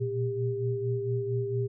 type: tone cluster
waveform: sine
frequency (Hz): 117.9 / 122.3 / 399.1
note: A#2 / B2 / G4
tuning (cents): +20 / -16 / +31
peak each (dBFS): -31 / -34 / -30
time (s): 0-1.68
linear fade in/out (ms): 20
effects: none

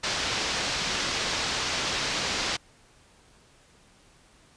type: low-pass noise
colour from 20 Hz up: white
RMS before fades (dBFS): -29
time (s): 0.03-2.57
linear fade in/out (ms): 10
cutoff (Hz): 5600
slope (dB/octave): 24
effects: pink hiss -58 dBFS RMS until 4.56 s + resampled to 22050 Hz

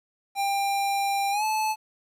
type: tone with pitch glide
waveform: square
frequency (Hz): 795 to 867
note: G5 to A5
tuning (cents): +24 to -26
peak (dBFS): -24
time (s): 0.35-1.76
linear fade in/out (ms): 50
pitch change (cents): +150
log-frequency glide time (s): 1.31-1.44
effects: resampled to 32000 Hz + 10-bit

